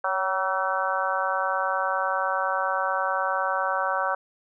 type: harmonic tone with a mistuned harmonic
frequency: 190.3 Hz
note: F#3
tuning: 49 cents sharp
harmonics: 3 / 4 / 5 / 6 / 7 / 8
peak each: -30 / -30 / -30 / -30 / -30 / -30 dBFS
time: 0.04-4.15 s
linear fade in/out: 5 ms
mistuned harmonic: 3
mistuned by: -31 cents
effects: none